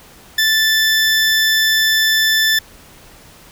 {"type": "tone", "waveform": "20% pulse", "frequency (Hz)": 1760, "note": "A6", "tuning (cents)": 0, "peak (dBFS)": -7, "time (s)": [0.38, 2.59], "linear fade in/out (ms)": 5, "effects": ["pink hiss -43 dBFS RMS until 3.51 s"]}